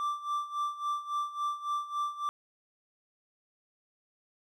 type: tone with tremolo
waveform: triangle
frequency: 1174.7 Hz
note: D6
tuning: in tune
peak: -26 dBFS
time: 0-2.29 s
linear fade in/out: 0 ms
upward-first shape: sine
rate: 3.6 Hz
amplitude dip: 80%
effects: none